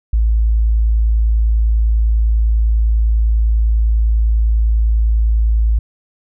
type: tone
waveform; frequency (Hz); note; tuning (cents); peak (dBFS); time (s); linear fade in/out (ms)
sine; 55; A1; 0; -10; 0.13-5.79; 5
effects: none